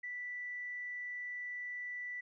triangle tone with tanh clipping, 1971 Hz, B6, 4 cents flat, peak -39 dBFS, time 0.03-2.21 s, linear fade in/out 10 ms, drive 2 dB, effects resampled to 16000 Hz

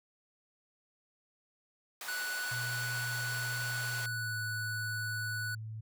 pink high-pass noise, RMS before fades -43 dBFS, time 2.01-4.06 s, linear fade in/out 2 ms, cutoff 800 Hz, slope 12 dB/octave
square tone, 1480 Hz, F#6, in tune, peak -36 dBFS, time 2.08-5.55 s, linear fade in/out 5 ms
sine tone with pitch glide, 121.2 to 109.86 Hz, B2 to A2, -32 to -2 cents, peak -39 dBFS, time 2.51-5.81 s, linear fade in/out 10 ms, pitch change -170 cents, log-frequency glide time 3.92-4.38 s
effects none

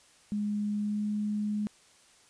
sine tone with pitch glide, 207.7 to 209.4 Hz, G#3 to G#3, 0 to +15 cents, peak -28 dBFS, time 0.32-1.67 s, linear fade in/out 0 ms, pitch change +15 cents, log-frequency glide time 0.78-1.03 s, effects white hiss -60 dBFS RMS until 2.29 s + resampled to 22050 Hz

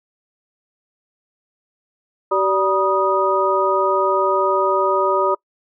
sine tone cluster, 382.9 / 581 / 964 / 1241 Hz, G4 / D5 / B5 / D#6, -41 / -19 / -42 / -5 cents, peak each -20 dBFS, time 2.31-5.35 s, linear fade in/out 10 ms, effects noise-tail reverb RT60 0.1 s tail -25 dB re dry

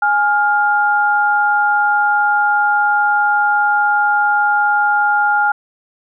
sine tone pair together, 830.6 / 1405.7 Hz, G#5 / F6, 0 / +11 cents, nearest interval major sixth, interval 911 cents, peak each -14 dBFS, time 0.02-5.52 s, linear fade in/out 5 ms, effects none

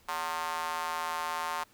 square tone with high-pass filter, 81.8 Hz, E2, 13 cents flat, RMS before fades -34 dBFS, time 0.08-1.64 s, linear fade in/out 10 ms, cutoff 970 Hz, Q 3.3, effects pink hiss -62 dBFS RMS until 1.73 s

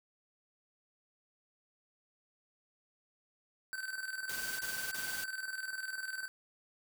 square tone with tremolo, 1538 Hz, G6, 33 cents flat, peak -37 dBFS, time 3.73-6.28 s, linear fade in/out 0 ms, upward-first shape square, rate 20 Hz, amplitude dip 60%
white noise bursts, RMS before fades -42 dBFS, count 3, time 4.29-5.242 s, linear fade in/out 5 ms, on 300 ms, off 26 ms
effects none

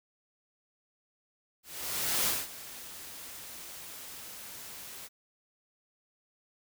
white noise with ADSR envelope, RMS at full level -28 dBFS, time 1.63-5.09 s, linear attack 630 ms, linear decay 210 ms, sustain -17 dB, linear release 34 ms, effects none

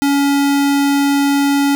square tone, 281.4 Hz, C#4, 26 cents sharp, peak -12 dBFS, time 0.02-1.75 s, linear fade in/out 0 ms, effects none

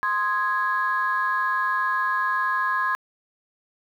sine chord, Ab major, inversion first, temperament equal, 1046.5 / 1244.5 / 1661.2 Hz, C6 / Eb6 / Ab6, 0 / 0 / 0 cents, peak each -23 / -29 / -24 dBFS, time 0.03-2.95 s, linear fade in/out 0 ms, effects tanh soft clip ceiling -13 dBFS + 9-bit

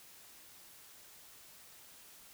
silence, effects white hiss -57 dBFS RMS until 2.33 s

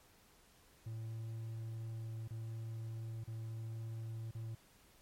triangle tone with dropouts, 112.6 Hz, A2, 40 cents sharp, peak -39 dBFS, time 0.86-4.55 s, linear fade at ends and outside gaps 5 ms, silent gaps 2.278-2.306 / 3.24-3.275 / 4.311-4.349 s, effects pink hiss -66 dBFS RMS until 5.01 s + MP3 64 kbps

